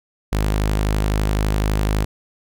sawtooth tone, 51.91 Hz, G#1, in tune, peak -13 dBFS, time 0.32-2.05 s, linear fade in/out 10 ms, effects none

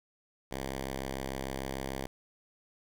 5% pulse tone, 66.7 Hz, C2, 34 cents sharp, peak -24 dBFS, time 0.51-2.07 s, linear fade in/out 5 ms, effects none

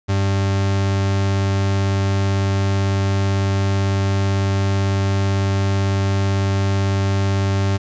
40% pulse tone, 98 Hz, G2, in tune, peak -15 dBFS, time 0.08-7.78 s, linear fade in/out 20 ms, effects resampled to 16000 Hz + 9-bit

